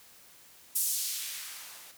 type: noise with band-pass filter sweep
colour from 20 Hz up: violet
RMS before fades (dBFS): -35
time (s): 0.75-1.92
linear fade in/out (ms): 10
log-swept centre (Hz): 9700 to 450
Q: 0.88
effects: white hiss -56 dBFS RMS until 1.97 s